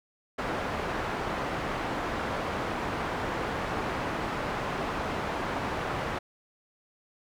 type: low-pass noise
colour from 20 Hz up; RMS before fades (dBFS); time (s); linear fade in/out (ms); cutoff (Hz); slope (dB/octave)
white; -32; 0.38-6.19; 10; 1200; 12
effects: none